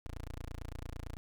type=tone; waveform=15% pulse; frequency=28.88 Hz; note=A#0; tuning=15 cents flat; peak=-35 dBFS; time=0.06-1.17 s; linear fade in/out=0 ms; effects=none